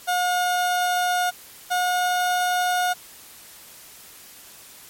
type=tone pair in turn; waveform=30% pulse; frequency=719 / 721.9 Hz; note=F#5 / F#5; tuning=-50 / -43 cents; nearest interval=unison; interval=7 cents; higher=second; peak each=-17 dBFS; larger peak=neither; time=0.07-1.31 / 1.7-2.94 s; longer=neither; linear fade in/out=20 ms; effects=white hiss -45 dBFS RMS until 4.89 s + MP3 64 kbps